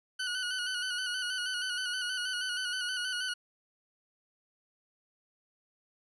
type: tone with vibrato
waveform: 20% pulse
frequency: 1480 Hz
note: F#6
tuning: in tune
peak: -27 dBFS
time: 0.19-3.34 s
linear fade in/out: 10 ms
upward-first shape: square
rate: 6.3 Hz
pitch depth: 36 cents each way
effects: resampled to 24000 Hz